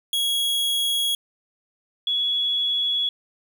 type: tone pair in turn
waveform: 45% pulse / sine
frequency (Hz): 3322 / 3372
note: G#7 / G#7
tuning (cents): 0 / +26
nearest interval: unison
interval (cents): 26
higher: second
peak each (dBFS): -20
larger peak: neither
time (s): 0.13-1.15 / 2.07-3.09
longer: neither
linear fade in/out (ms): 2
effects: 9-bit